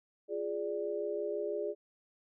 sine chord, D diminished, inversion first, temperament equal, 349.2 / 415.3 / 587.3 Hz, F4 / Ab4 / D5, 0 / 0 / 0 cents, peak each -40 / -35 / -38 dBFS, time 0.28-1.75 s, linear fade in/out 50 ms, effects none

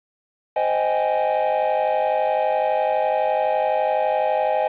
triangle chord, Ab major seventh, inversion first, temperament just, 519.1 / 623 / 778.7 / 830.6 Hz, C5 / Eb5 / G5 / Ab5, -14 / +2 / -12 / 0 cents, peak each -23 / -20 / -24 / -21 dBFS, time 0.56-4.68 s, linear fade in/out 5 ms, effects resampled to 8000 Hz + 7-bit

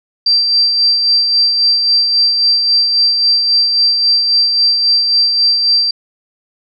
sine tone with tremolo, 4700 Hz, D8, 1 cent sharp, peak -7 dBFS, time 0.26-5.91 s, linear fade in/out 5 ms, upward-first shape sine, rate 3.7 Hz, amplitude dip 40%, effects none

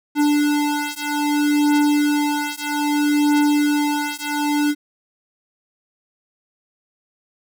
square beating tone pair, 293.7 / 294.32 Hz, D4 / D4, 0 / +4 cents, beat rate 0.62 Hz, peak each -20 dBFS, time 0.15-4.75 s, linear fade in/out 50 ms, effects none

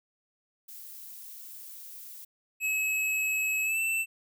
violet noise, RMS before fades -45 dBFS, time 0.68-2.25 s, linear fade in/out 10 ms
square tone with pitch glide, 2573 to 2668 Hz, E7 to E7, -43 to +20 cents, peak -27 dBFS, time 2.6-4.06 s, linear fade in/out 50 ms, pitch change +63 cents, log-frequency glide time 3.64-3.79 s
effects none

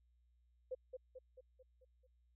sine tone with echo, 512 Hz, C5, 38 cents flat, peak -39 dBFS, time 0.71-0.75 s, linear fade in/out 10 ms, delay 220 ms, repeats 6, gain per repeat -5 dB, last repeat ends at 2.07 s, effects added 60 Hz sine -70 dBFS peak until 2.35 s

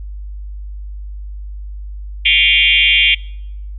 sine tone with frequency modulation, 2773 Hz, F7, 13 cents flat, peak -8 dBFS, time 2.25-3.15 s, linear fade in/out 10 ms, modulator 158 Hz, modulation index 3.9, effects noise-tail reverb RT60 0.8 s tail -26 dB re dry + added 50 Hz sine -25 dBFS peak until 3.78 s

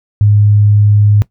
sine tone, 103.83 Hz, G#2, in tune, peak -5 dBFS, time 0.21-1.22 s, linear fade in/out 0 ms, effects noise-tail reverb RT60 0.1 s tail -18 dB re dry

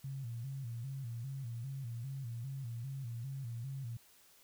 sine tone with vibrato, 125.9 Hz, B2, 34 cents sharp, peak -39 dBFS, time 0.04-3.97 s, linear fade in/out 5 ms, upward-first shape square, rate 2.5 Hz, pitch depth 130 cents each way, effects white hiss -64 dBFS RMS until 4.43 s

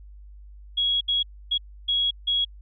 sine tone bursts at uneven times, 3322 Hz, G#7, in tune, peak -20 dBFS, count 5, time 0.77-1.01 / 1.08-1.23 / 1.51-1.58 / 1.88-2.11 / 2.27-2.45 s, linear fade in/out 10 ms, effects added 50 Hz sine -42 dBFS peak until 2.61 s

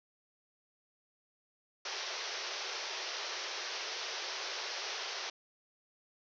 white band-pass noise, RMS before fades -40 dBFS, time 1.85-5.3 s, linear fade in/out 5 ms, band 350 to 6000 Hz, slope 96 dB/octave, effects none

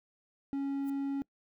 triangle tone, 276.9 Hz, C#4, 2 cents flat, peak -29 dBFS, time 0.53-1.22 s, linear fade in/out 0 ms
violet noise with exponential growth, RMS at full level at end -48 dBFS, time 0.81-0.9 s, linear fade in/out 5 ms, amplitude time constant 18 ms
effects noise-tail reverb RT60 0.1 s tail -24 dB re dry

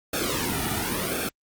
pink noise with flanger, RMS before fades -27 dBFS, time 0.13-1.29 s, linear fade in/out 5 ms, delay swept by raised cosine 1 to 1.91 ms, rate 0.93 Hz, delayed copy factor -0.9, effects Opus 48 kbps

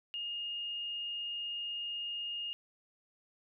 sine tone, 2842 Hz, F7, 30 cents sharp, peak -36 dBFS, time 0.14-2.53 s, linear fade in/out 0 ms, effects none

